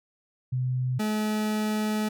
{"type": "tone pair in turn", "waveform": ["sine", "40% pulse"], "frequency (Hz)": [127.2, 213.9], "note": ["C3", "A3"], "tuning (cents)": [-48, -49], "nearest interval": "major sixth", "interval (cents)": 899, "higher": "second", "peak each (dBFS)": -24, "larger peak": "neither", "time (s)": [[0.52, 0.99], [0.99, 2.09]], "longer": "second", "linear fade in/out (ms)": 10, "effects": []}